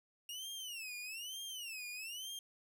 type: tone with vibrato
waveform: sawtooth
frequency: 2794 Hz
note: F7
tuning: in tune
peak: -40 dBFS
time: 0.29-2.39 s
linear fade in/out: 2 ms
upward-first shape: sine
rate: 1.1 Hz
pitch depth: 240 cents each way
effects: none